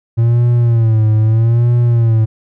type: tone with vibrato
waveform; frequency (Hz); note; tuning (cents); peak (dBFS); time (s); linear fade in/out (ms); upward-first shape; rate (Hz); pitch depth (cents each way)
triangle; 114.2; A#2; -35; -6; 0.17-2.26; 20; sine; 0.79; 92
effects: none